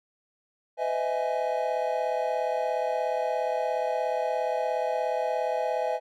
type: chord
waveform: triangle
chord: E major seventh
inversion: second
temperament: equal with one note detuned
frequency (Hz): 506.3 / 622.3 / 659.3 / 830.6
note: B4 / D#5 / E5 / G#5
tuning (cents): +43 / 0 / 0 / 0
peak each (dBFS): -29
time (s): 0.77-6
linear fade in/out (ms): 50
effects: none